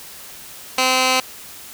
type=tone with band-pass filter; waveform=15% pulse; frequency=257.9 Hz; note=C4; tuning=25 cents flat; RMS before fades=-17 dBFS; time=0.78-1.2 s; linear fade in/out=2 ms; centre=3600 Hz; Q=0.6; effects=white hiss -38 dBFS RMS until 1.73 s